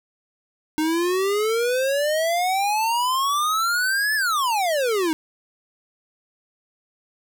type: exponential two-way sweep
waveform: square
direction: up then down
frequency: 305.8 to 1760 to 305.8 Hz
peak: -20 dBFS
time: 0.78-5.13 s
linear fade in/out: 0 ms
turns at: 4.15 s
effects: none